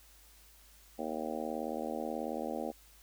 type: harmonic tone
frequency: 78.4 Hz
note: D#2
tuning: 14 cents sharp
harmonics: 3 / 4 / 5 / 6 / 7 / 8 / 9 / 10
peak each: -41 / -42 / -46 / -43 / -41 / -46 / -44 / -44 dBFS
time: 0.98-2.72 s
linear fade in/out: 20 ms
effects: added 52 Hz sine -61 dBFS peak until 3.02 s + white hiss -61 dBFS RMS until 3.02 s